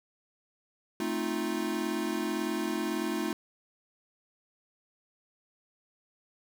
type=chord; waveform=square; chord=F dominant seventh; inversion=first; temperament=equal; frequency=220 / 261.6 / 311.1 / 349.2 Hz; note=A3 / C4 / Eb4 / F4; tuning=0 / 0 / 0 / 0 cents; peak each=-36 / -39 / -35 / -35 dBFS; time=1-3.33 s; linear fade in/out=2 ms; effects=none